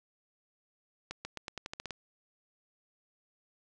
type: accelerating click train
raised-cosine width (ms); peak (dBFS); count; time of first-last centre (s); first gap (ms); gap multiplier
0.2; -21; 10; 1.11-1.907; 140; 0.88
effects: resampled to 24000 Hz + 8-bit